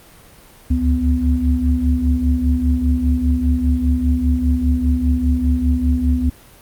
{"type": "tone cluster", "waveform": "sine", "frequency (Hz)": [69.2, 74.2, 250.9], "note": ["C#2", "D2", "B3"], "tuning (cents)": [-2, 18, 28], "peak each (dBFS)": -18, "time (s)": [0.7, 6.3], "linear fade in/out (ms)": 10, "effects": ["pink hiss -45 dBFS RMS until 6.61 s", "Opus 32 kbps"]}